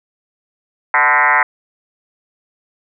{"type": "tone with frequency modulation", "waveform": "sine", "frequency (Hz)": 1434, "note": "F6", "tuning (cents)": 45, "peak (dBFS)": -9, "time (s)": [0.94, 1.43], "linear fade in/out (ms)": 2, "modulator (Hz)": 138, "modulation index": 4.7, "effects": []}